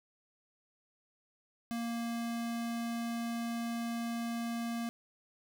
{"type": "tone", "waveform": "square", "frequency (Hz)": 233.1, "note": "A#3", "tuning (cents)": 0, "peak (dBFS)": -35, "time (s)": [1.71, 4.89], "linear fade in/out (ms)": 0, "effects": []}